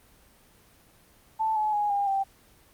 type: tone with pitch steps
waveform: sine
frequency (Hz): 880 / 854.5 / 829.7 / 805.6 / 782.2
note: A5 / G#5 / G#5 / G5 / G5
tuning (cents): 0 / +49 / -2 / +47 / -4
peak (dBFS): -23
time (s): 1.39-2.24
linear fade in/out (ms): 20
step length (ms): 170
effects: pink hiss -58 dBFS RMS until 2.73 s + Opus 24 kbps